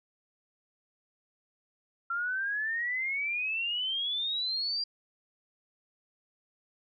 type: exponential sweep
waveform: sine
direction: up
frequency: 1362 to 4795 Hz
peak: -29 dBFS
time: 2.1-4.84 s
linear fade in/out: 5 ms
effects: none